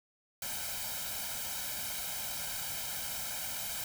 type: noise with comb filter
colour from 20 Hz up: white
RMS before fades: -38 dBFS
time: 0.42-3.84 s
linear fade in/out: 2 ms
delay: 1.3 ms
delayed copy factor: +0.8
effects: none